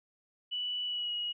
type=tone with pitch glide; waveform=sine; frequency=2960 to 2901 Hz; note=F#7 to F#7; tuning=0 to -35 cents; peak=-32 dBFS; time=0.51-1.33 s; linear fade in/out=20 ms; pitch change=-35 cents; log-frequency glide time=0.85-1.12 s; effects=none